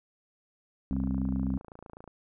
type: harmonic tone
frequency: 65.41 Hz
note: C2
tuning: in tune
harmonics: 1 / 2 / 3 / 4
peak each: -33 / -37 / -31 / -32 dBFS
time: 0.91-1.58 s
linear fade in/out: 0 ms
type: click train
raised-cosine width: 1 ms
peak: -32 dBFS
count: 33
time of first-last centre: 0.93-2.077 s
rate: 27.9 Hz
effects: none